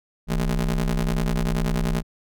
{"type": "ring-modulated tone", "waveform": "30% pulse", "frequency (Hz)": 62.5, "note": "B1", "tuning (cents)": 21, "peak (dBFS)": -15, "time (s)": [0.27, 2.03], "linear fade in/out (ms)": 50, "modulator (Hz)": 98.9, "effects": []}